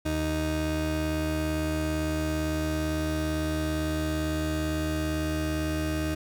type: tone pair together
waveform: 30% pulse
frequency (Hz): 77.78 / 311.1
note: D#2 / D#4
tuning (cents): 0 / 0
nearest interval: 2 octaves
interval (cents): 2400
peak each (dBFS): -27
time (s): 0.05-6.15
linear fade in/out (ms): 10
effects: none